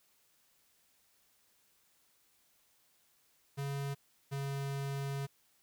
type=tone pair in turn; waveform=square; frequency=139.7 / 138.74 Hz; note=C#3 / C#3; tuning=+14 / +2 cents; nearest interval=unison; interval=12 cents; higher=first; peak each=-36 / -36 dBFS; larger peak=neither; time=3.57-3.95 / 4.31-5.27 s; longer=second; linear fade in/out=20 ms; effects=white hiss -71 dBFS RMS until 5.62 s